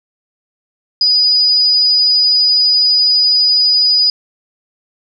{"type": "tone", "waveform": "sine", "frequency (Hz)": 4944, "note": "D#8", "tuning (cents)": -12, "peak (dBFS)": -8, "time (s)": [1.01, 4.1], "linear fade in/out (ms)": 2, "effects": []}